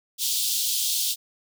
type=high-pass noise; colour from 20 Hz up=pink; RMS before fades=-25 dBFS; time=0.18-1.16 s; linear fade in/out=50 ms; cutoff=3200 Hz; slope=48 dB/octave; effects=none